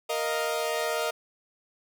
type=chord; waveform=sawtooth; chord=Bb suspended fourth; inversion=none; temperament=equal; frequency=466.2 / 622.3 / 698.5 Hz; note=Bb4 / Eb5 / F5; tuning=0 / 0 / 0 cents; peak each=-27 / -26 / -30 dBFS; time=0.09-1.11 s; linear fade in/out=10 ms; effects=none